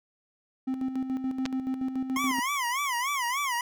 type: tone with tremolo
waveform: triangle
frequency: 261.6 Hz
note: C4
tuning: in tune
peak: -24 dBFS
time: 0.67-2.4 s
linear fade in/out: 10 ms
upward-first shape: square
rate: 7 Hz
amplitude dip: 55%
type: clicks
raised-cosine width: 0.2 ms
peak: -15 dBFS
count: 2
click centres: 1.455 / 1.461 s
type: tone with vibrato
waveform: 25% pulse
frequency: 1046.5 Hz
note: C6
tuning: in tune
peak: -23 dBFS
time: 2.16-3.61 s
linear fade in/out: 2 ms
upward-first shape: sine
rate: 3.4 Hz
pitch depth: 180 cents each way
effects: none